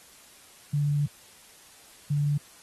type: tone pair in turn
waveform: sine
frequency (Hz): 145.6 / 145.6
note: D3 / D3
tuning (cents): -15 / -15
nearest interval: unison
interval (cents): 0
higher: neither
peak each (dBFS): -22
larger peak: neither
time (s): 0.73-1.06 / 2.1-2.38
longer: first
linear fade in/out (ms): 10
effects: white hiss -53 dBFS RMS until 2.62 s + AAC 32 kbps

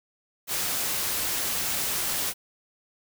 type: noise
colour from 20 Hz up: white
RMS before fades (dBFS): -28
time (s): 0.47-2.34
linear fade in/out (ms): 50
effects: none

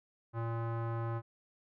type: tone with low-pass filter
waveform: square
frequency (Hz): 115.3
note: A#2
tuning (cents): -19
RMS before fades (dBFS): -36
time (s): 0.33-1.22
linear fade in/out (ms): 50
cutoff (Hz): 1200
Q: 2.2
effects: none

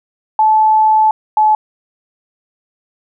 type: tone pair in turn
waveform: sine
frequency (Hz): 868 / 859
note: A5 / A5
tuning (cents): -24 / -42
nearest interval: unison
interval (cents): 18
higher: first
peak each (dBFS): -7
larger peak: neither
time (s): 0.39-1.11 / 1.37-1.55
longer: first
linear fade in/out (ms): 2
effects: none

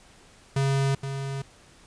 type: tone with echo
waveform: square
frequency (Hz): 136.9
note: C#3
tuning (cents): -21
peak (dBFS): -22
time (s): 0.56-0.95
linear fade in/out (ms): 5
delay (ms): 470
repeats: 1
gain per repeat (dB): -8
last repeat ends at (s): 1.42
effects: pink hiss -54 dBFS RMS until 1.86 s + resampled to 22050 Hz

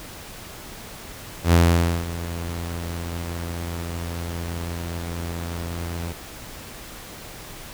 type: tone with ADSR envelope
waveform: sawtooth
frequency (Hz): 85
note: F2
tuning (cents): -46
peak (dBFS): -8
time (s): 1.43-6.13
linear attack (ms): 100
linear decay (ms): 520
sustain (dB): -16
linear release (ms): 13
effects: pink hiss -39 dBFS RMS until 7.73 s

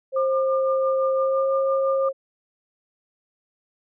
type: tone with pitch glide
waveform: sine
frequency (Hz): 530 to 538.6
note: C5 to C#5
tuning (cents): +22 to -50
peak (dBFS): -19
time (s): 0.12-2.13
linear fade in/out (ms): 50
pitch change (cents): +28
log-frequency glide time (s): 1.17-1.49
type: tone with tremolo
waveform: sine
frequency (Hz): 1200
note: D6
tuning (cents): +37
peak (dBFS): -24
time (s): 0.16-2.09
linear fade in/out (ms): 5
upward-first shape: triangle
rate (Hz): 5.9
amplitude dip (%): 70
effects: none

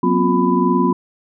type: tone cluster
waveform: sine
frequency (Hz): 183.9 / 241.1 / 263 / 356 / 997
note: F#3 / B3 / C4 / F4 / B5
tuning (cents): -10 / -41 / +9 / +33 / +16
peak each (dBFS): -19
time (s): 0.03-0.93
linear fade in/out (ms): 5
effects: none

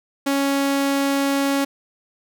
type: tone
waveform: sawtooth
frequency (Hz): 277.4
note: C#4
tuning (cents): +1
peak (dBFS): -14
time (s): 0.26-1.65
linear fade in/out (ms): 10
effects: none

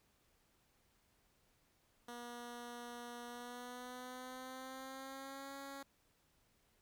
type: tone with pitch glide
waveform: 10% pulse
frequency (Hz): 240 to 275.7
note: B3 to C#4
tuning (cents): -49 to -9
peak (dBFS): -39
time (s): 2.08-5.83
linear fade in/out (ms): 5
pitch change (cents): +240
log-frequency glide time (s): 3.26-5.55
effects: pink hiss -75 dBFS RMS until 6.81 s

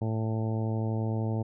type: harmonic tone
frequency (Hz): 110.9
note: A2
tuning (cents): +14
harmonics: 1 / 2 / 3 / 4 / 5 / 6 / 7 / 8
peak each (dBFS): -28 / -34 / -38 / -40 / -42 / -44 / -45 / -46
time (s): 0.01-1.43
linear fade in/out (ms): 10
effects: none

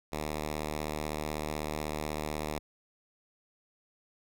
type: tone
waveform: 5% pulse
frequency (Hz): 76.1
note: D#2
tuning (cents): -38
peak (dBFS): -22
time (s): 0.12-2.59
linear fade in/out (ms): 5
effects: none

